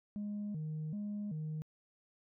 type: tone with vibrato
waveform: sine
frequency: 179 Hz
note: F3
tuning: 43 cents sharp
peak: -35 dBFS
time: 0.16-1.62 s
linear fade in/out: 0 ms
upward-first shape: square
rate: 1.3 Hz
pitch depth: 250 cents each way
effects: tanh soft clip ceiling -35 dBFS